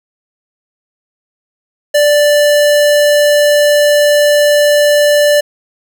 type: tone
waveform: square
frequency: 587.3 Hz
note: D5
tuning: in tune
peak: -7 dBFS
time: 1.94-5.41 s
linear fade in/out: 10 ms
effects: none